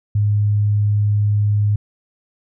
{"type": "tone", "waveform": "sine", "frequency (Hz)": 103.83, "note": "G#2", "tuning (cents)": 0, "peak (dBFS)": -13, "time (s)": [0.15, 1.76], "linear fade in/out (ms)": 5, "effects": []}